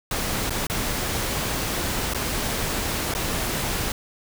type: noise with dropouts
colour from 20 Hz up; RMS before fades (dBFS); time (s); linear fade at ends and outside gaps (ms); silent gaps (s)
pink; -26; 0.11-3.92; 2; 0.496-0.505 / 0.669-0.698 / 2.137-2.146 / 3.139-3.149
effects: none